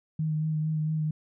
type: tone with vibrato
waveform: sine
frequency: 155.56 Hz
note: D#3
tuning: in tune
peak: -25 dBFS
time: 0.19-1.11 s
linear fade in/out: 5 ms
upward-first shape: sine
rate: 4.4 Hz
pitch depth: 20 cents each way
effects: none